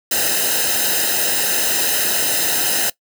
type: noise with comb filter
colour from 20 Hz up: white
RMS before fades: -18 dBFS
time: 0.11-2.9 s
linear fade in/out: 5 ms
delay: 0.88 ms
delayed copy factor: -0.85
effects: noise-tail reverb RT60 0.1 s tail -20 dB re dry